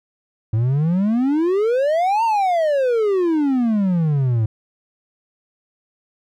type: exponential two-way sweep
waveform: triangle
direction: up then down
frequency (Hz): 106.2 to 932.3 to 106.2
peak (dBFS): -13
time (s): 0.53-4.46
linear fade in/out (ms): 5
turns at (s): 2.24
effects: none